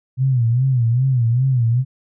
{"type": "tone with vibrato", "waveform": "sine", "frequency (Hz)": 124, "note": "B2", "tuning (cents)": 7, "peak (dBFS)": -13, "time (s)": [0.17, 1.85], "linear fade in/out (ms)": 50, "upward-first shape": "sine", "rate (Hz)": 2.5, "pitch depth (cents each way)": 140, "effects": []}